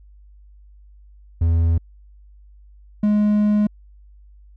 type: tone pair in turn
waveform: triangle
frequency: 83 / 209.1 Hz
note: E2 / G#3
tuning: +12 / +12 cents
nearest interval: octave + major third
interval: 1600 cents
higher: second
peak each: -12 dBFS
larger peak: neither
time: 1.41-1.78 / 3.03-3.67 s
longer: second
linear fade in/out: 5 ms
effects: added 50 Hz sine -44 dBFS peak until 4.56 s